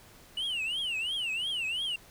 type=tone with vibrato; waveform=sine; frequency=2892 Hz; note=F#7; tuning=40 cents flat; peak=-27 dBFS; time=0.37-1.96 s; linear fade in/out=5 ms; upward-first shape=triangle; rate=2.9 Hz; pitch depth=250 cents each way; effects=tanh soft clip ceiling -29 dBFS + pink hiss -55 dBFS RMS until 2.1 s